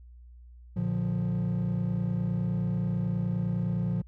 triangle chord, Bb major, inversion none, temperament equal with one note detuned, 116.54 / 146.83 / 176.34 Hz, Bb2 / D3 / F3, 0 / 0 / +17 cents, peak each -28 / -31 / -26 dBFS, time 0.76-4.02 s, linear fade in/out 10 ms, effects tanh soft clip ceiling -19 dBFS + added 60 Hz sine -47 dBFS peak until 4.07 s

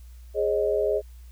sine chord, Ab suspended fourth, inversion none, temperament equal with one note detuned, 415.3 / 541.4 / 622.3 Hz, Ab4 / Db5 / Eb5, 0 / -41 / 0 cents, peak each -24 / -27 / -26 dBFS, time 0.34-1.02 s, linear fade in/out 50 ms, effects added 60 Hz sine -42 dBFS peak until 1.31 s + white hiss -61 dBFS RMS until 1.31 s

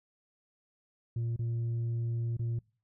sine tone with dropouts, 116.54 Hz, A#2, in tune, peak -27 dBFS, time 1.16-2.59 s, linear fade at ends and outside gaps 5 ms, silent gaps 1.363-1.391 / 2.369-2.393 s, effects noise-tail reverb RT60 0.4 s tail -26 dB re dry + tanh soft clip ceiling -29 dBFS

